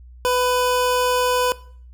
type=tone; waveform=25% pulse; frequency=498.7 Hz; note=B4; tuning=17 cents sharp; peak=-13 dBFS; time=0.25-1.52 s; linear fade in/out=0 ms; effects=noise-tail reverb RT60 0.5 s tail -19 dB re dry + added 61 Hz sine -40 dBFS peak until 1.93 s